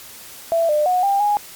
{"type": "tone with pitch steps", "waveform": "sine", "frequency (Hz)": [666, 600, 729, 796, 827], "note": ["E5", "D5", "F#5", "G5", "G#5"], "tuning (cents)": [18, 37, -26, 26, -8], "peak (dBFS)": -14, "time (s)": [0.52, 1.37], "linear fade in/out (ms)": 0, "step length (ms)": 170, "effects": ["white hiss -39 dBFS RMS until 1.55 s", "MP3 96 kbps"]}